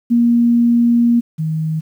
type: tone pair in turn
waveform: sine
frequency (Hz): 236.5 / 157.84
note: A#3 / D#3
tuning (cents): +25 / +25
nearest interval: perfect fifth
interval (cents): 700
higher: first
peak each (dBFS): -9 / -16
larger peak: first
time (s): 0.1-1.21 / 1.38-1.81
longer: first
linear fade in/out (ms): 20
effects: 8-bit